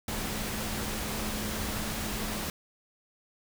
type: tone in noise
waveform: sine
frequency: 212.8 Hz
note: G#3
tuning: 42 cents sharp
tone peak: -39 dBFS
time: 0.08-2.5 s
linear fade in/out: 2 ms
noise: pink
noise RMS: -34 dBFS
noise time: 0.08-2.5 s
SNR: -8 dB
effects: none